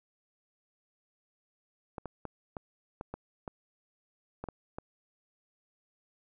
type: clicks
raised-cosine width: 1 ms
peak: -24 dBFS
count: 10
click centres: 1.982 / 2.057 / 2.253 / 2.568 / 3.011 / 3.14 / 3.478 / 4.44 / 4.487 / 4.785 s
effects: none